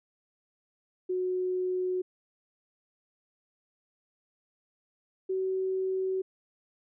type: tone pair in turn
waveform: sine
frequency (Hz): 367.2 / 377.7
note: F#4 / F#4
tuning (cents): -13 / +36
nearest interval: unison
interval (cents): 49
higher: second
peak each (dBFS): -27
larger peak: neither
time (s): 1.09-2.02 / 5.29-6.22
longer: neither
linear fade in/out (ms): 10
effects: none